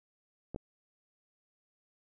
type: clicks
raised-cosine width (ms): 2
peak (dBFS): -26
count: 2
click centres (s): 0.546 / 0.561
effects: none